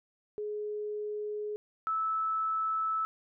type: tone pair in turn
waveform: sine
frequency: 420 / 1308.2 Hz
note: G#4 / E6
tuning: +19 / -14 cents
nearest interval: octave + minor sixth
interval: 1967 cents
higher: second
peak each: -33 / -28 dBFS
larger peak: second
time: 0.38-1.56 / 1.87-3.05 s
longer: neither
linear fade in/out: 0 ms
effects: none